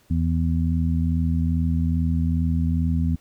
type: harmonic tone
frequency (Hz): 82.41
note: E2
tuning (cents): 0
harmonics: 1 / 2 / 3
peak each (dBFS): -21 / -24 / -26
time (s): 0.1-3.16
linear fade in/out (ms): 10
effects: pink hiss -59 dBFS RMS until 3.2 s